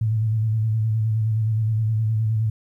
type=tone with vibrato; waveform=sine; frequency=110 Hz; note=A2; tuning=in tune; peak=-18 dBFS; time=0.01-2.5 s; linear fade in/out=5 ms; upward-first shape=square; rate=9.6 Hz; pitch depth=34 cents each way; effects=10-bit